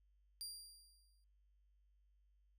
25% pulse tone with exponential decay, 4767 Hz, D8, 25 cents sharp, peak -39 dBFS, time 0.41-1.24 s, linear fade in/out 0 ms, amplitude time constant 180 ms, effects noise-tail reverb RT60 0.4 s tail -26 dB re dry + added 50 Hz sine -70 dBFS peak until 2.58 s

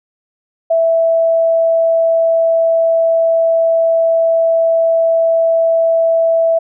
sine tone, 659 Hz, E5, 1 cent flat, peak -9 dBFS, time 0.7-6.59 s, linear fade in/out 10 ms, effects none

